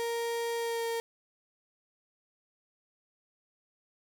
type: tone with pitch glide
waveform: 35% pulse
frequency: 466.2 to 461.1 Hz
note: A#4 to A#4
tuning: 0 to -19 cents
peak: -29 dBFS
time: 0-1 s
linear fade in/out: 0 ms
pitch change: -19 cents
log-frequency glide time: 0.56-0.85 s
effects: none